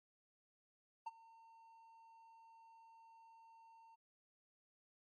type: tone with ADSR envelope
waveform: triangle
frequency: 909 Hz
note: A#5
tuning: 44 cents flat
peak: -38 dBFS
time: 1.06-3.96 s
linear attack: 11 ms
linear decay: 28 ms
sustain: -21 dB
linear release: 19 ms
effects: MP3 32 kbps